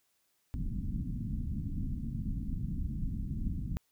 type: low-pass noise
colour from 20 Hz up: pink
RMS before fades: -35 dBFS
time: 0.54-3.77 s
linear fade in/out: 0 ms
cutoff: 260 Hz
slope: 48 dB/octave
effects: white hiss -75 dBFS RMS until 3.91 s